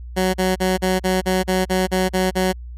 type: tone bursts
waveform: 15% pulse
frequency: 186 Hz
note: F#3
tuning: 9 cents sharp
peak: -10 dBFS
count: 11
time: 0.16-2.53 s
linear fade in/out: 20 ms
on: 180 ms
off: 39 ms
effects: added 60 Hz sine -31 dBFS peak until 2.77 s + resampled to 32000 Hz